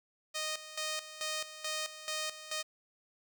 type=tone with tremolo; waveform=5% pulse; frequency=620 Hz; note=D#5; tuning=6 cents flat; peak=-23 dBFS; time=0.34-2.63 s; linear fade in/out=20 ms; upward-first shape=square; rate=2.3 Hz; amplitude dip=75%; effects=none